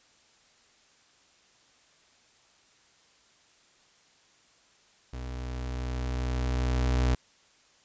35% pulse tone with level ramp, 62.5 Hz, B1, 21 cents sharp, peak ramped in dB -34 to -20 dBFS, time 5.13-7.15 s, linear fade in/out 5 ms, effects white hiss -62 dBFS RMS until 7.84 s + resampled to 16000 Hz

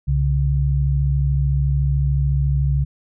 sine tone pair together, 65.8 / 139.59 Hz, C2 / C#3, +10 / +12 cents, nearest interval octave + minor second, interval 1302 cents, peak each -18 dBFS, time 0.07-2.85 s, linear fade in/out 20 ms, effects none

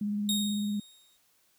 sine tone with vibrato, 206.6 Hz, G#3, 9 cents flat, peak -28 dBFS, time 0.01-0.8 s, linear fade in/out 5 ms, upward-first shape sine, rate 18 Hz, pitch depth 22 cents each way
sawtooth tone with exponential decay, 3729 Hz, A#7, in tune, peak -23 dBFS, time 0.29-1.17 s, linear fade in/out 1 ms, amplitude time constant 190 ms
effects white hiss -68 dBFS RMS until 1.58 s

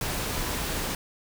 sine tone in noise, 996 Hz, B5, 14 cents sharp, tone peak -41 dBFS, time 0.36-0.61 s, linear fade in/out 2 ms, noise pink, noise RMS -30 dBFS, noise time 0.01-0.95 s, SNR -14 dB, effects none

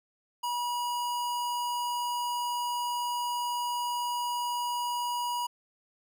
square tone, 967 Hz, B5, 37 cents flat, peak -30 dBFS, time 0.43-5.47 s, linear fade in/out 10 ms, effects none

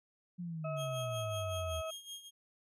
sine exponential sweep, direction down, 179.8 to 79 Hz, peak -38 dBFS, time 0.38-1.82 s, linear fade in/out 20 ms
harmonic tone, 641 Hz, E5, 49 cents flat, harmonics 1 / 2 / 4, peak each -38 / -44 / -50 dBFS, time 0.64-1.91 s, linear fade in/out 10 ms
sawtooth tone with tremolo, 3245 Hz, G#7, 41 cents flat, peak -39 dBFS, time 0.76-2.31 s, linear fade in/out 50 ms, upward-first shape sine, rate 5.3 Hz, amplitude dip 75%
effects resampled to 32000 Hz

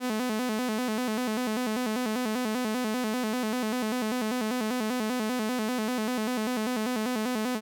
sawtooth tone with vibrato, 233.1 Hz, A#3, in tune, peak -23 dBFS, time 0-7.61 s, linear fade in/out 50 ms, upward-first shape square, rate 5.1 Hz, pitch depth 130 cents each way, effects none

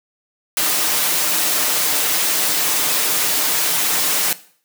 white noise with comb filter, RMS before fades -18 dBFS, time 0.57-4.33 s, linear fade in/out 2 ms, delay 6.6 ms, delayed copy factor +0.55, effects noise-tail reverb RT60 0.5 s tail -17 dB re dry + high-pass 200 Hz 12 dB/octave

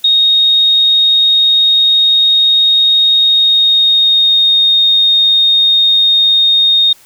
sine tone with pitch glide, 3729 to 3699 Hz, A#7 to A#7, 0 to -14 cents, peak -6 dBFS, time 0.04-6.93 s, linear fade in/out 5 ms, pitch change -14 cents, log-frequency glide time 3.2-4.61 s, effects white hiss -44 dBFS RMS until 7.05 s

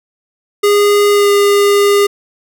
square tone with pitch glide, 410 to 405.3 Hz, G#4 to G#4, -22 to -42 cents, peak -8 dBFS, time 0.63-2.07 s, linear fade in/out 10 ms, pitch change -20 cents, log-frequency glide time 1.11-1.3 s, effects none

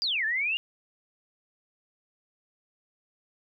sine exponential two-way sweep, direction down then up, 4978 to 1707 to 2878 Hz, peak -25 dBFS, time 0.02-0.57 s, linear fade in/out 0 ms, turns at 0.25 s, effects none

